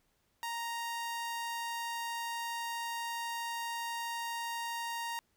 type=tone; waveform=sawtooth; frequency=932.3 Hz; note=A#5; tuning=in tune; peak=-32 dBFS; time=0.43-5.19 s; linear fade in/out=0 ms; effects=pink hiss -75 dBFS RMS until 5.36 s